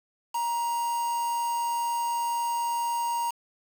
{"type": "tone with quantisation", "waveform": "triangle", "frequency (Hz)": 941, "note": "A#5", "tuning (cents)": 16, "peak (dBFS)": -24, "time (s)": [0.34, 3.31], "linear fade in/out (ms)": 10, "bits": 6, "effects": []}